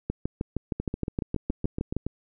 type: two click trains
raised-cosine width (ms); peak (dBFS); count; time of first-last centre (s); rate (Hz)
3; -16 / -14; 10 / 13; 0.8-2.066 / 0.1-1.966; 7.11 / 6.43
effects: none